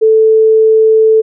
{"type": "tone", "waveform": "sine", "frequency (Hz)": 440, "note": "A4", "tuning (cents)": 0, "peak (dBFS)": -4, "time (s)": [0.01, 1.22], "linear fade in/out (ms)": 20, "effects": []}